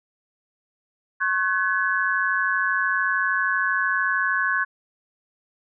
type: tone cluster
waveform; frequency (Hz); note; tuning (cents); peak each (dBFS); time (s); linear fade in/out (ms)
sine; 1088 / 1509 / 1696; C#6 / F#6 / G#6; -33 / +34 / +36; -26 / -23 / -24; 1.2-4.65; 20
effects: none